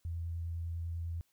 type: tone with vibrato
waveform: sine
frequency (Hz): 84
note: E2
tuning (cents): +33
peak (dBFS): -35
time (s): 0.05-1.21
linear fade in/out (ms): 0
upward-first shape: square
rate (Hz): 10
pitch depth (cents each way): 10
effects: white hiss -75 dBFS RMS until 1.32 s